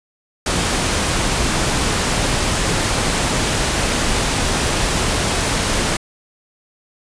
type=noise; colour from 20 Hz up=pink; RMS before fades=-18 dBFS; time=0.46-5.97 s; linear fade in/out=5 ms; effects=resampled to 22050 Hz